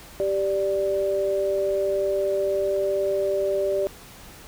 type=tone pair together; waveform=sine; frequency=391.4 / 587.3 Hz; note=G4 / D5; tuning=-3 / 0 cents; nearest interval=perfect fifth; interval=703 cents; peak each=-24 / -23 dBFS; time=0.2-3.87 s; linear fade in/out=0 ms; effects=added 50 Hz sine -52 dBFS peak until 4.47 s + pink hiss -45 dBFS RMS until 4.47 s